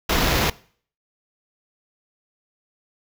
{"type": "noise with sample-and-hold", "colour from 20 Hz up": "pink", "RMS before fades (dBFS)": -20, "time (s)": [0.09, 0.5], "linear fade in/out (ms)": 5, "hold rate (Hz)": 8820, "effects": ["noise-tail reverb RT60 0.5 s tail -21 dB re dry"]}